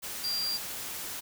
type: tone in noise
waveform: sine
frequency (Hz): 4752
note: D8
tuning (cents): +20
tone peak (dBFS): -29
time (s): 0.23-0.58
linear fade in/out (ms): 20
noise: white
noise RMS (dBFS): -38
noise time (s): 0.02-1.21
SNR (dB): +6
effects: none